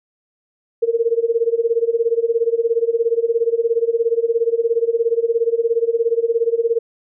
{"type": "tone with tremolo", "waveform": "sine", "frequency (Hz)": 462.6, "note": "A#4", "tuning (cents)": -13, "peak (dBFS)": -11, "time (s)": [0.82, 6.79], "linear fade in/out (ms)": 10, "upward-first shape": "sine", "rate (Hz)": 17, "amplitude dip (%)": 90, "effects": []}